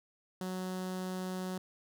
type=tone with notch filter; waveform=sawtooth; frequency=185 Hz; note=F#3; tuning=in tune; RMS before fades=-38 dBFS; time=0.41-1.58 s; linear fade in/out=2 ms; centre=2300 Hz; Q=1.9; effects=none